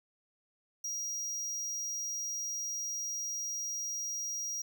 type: tone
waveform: square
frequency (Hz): 5720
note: F8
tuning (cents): +41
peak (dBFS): -35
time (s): 0.84-4.62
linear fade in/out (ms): 5
effects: none